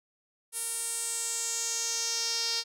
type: tone with band-pass filter sweep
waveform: sawtooth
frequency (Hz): 460.9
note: A#4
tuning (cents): -20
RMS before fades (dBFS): -32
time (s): 0.52-2.64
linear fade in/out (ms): 50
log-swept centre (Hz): 10000 to 4900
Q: 4.3
effects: none